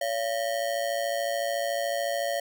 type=ring-modulated tone; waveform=square; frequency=625 Hz; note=D#5; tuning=8 cents sharp; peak=-24 dBFS; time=0.01-2.4 s; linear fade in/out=5 ms; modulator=56.9 Hz; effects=none